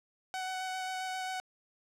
sawtooth tone with vibrato, 748 Hz, F#5, 19 cents sharp, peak -31 dBFS, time 0.34-1.4 s, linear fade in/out 0 ms, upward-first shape square, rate 7.5 Hz, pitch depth 9 cents each way, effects low-pass 9000 Hz 12 dB/octave

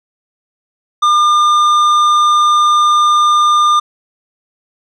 sine tone with tanh clipping, 1204 Hz, D6, 43 cents sharp, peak -9 dBFS, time 1.02-3.8 s, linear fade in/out 10 ms, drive 10 dB, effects none

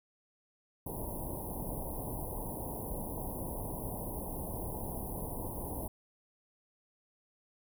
pink band-stop noise, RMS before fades -39 dBFS, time 0.86-5.88 s, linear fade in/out 5 ms, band 1000 to 9800 Hz, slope 96 dB/octave, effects none

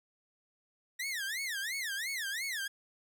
sawtooth tone with vibrato, 1864.7 Hz, A#6, in tune, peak -31 dBFS, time 0.99-2.68 s, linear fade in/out 10 ms, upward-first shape sine, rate 2.9 Hz, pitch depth 300 cents each way, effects none

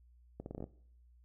accelerating click train, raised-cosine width 2 ms, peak -29 dBFS, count 8, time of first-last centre 0.4-0.641 s, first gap 61 ms, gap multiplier 0.8, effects noise-tail reverb RT60 0.6 s tail -19 dB re dry + added 60 Hz sine -60 dBFS peak until 1.24 s

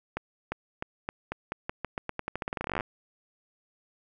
accelerating click train, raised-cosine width 0.5 ms, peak -16 dBFS, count 29, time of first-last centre 0.17-2.808 s, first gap 350 ms, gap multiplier 0.87, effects none

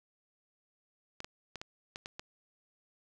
clicks, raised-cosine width 0.2 ms, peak -24 dBFS, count 7, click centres 1.204 / 1.245 / 1.557 / 1.615 / 1.959 / 2.059 / 2.195 s, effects none

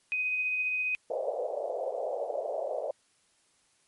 sine tone with tremolo, 2505 Hz, D#7, 11 cents sharp, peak -26 dBFS, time 0.12-0.95 s, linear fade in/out 0 ms, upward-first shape sine, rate 15 Hz, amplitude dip 25%
white band-pass noise, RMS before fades -33 dBFS, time 1.1-2.91 s, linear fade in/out 2 ms, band 480 to 660 Hz, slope 48 dB/octave
effects white hiss -68 dBFS RMS until 3.87 s + MP3 48 kbps

